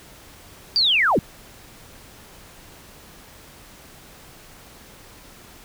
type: linear sweep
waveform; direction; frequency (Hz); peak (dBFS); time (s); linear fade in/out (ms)
sine; down; 4795 to 123.47; -15; 0.76-1.19; 0
effects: pink hiss -46 dBFS RMS until 5.64 s